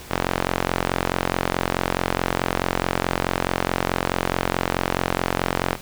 sawtooth tone with band-pass filter, 44.67 Hz, F1, 40 cents sharp, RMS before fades -24 dBFS, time 0.1-5.76 s, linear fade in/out 20 ms, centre 1200 Hz, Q 0.52, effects pink hiss -40 dBFS RMS until 5.81 s

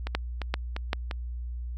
two click trains, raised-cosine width 0.3 ms, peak -10 / -17 dBFS, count 3 / 4, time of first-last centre 0.15-0.931 / 0.07-1.112 s, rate 2.56 / 2.88 Hz, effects added 60 Hz sine -32 dBFS peak until 1.77 s

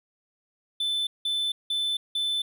triangle tone bursts, 3520 Hz, A7, in tune, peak -23 dBFS, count 4, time 0.8-2.42 s, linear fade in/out 5 ms, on 270 ms, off 180 ms, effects none

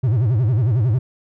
triangle tone with vibrato, 116.54 Hz, A#2, in tune, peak -12 dBFS, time 0.03-0.99 s, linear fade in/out 10 ms, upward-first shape sine, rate 11 Hz, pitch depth 240 cents each way, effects none

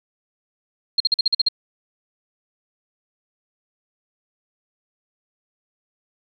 sine tone bursts, 4218 Hz, C8, 13 cents sharp, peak -13 dBFS, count 8, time 0.98-1.486 s, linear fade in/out 5 ms, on 23 ms, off 46 ms, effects none

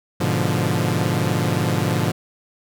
sawtooth chord, G# diminished seventh, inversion none, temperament equal, 103.83 / 123.47 / 146.83 / 174.61 Hz, G#2 / B2 / D3 / F3, 0 / 0 / 0 / 0 cents, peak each -20 dBFS, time 0.2-2.12 s, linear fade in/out 10 ms, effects none

